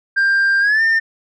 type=tone with pitch glide; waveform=sine; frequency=1590 to 1805.5 Hz; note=G6 to A6; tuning=+24 to +44 cents; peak=-9 dBFS; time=0.16-1 s; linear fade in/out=20 ms; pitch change=+220 cents; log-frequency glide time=0.6-0.82 s; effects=tanh soft clip ceiling -11 dBFS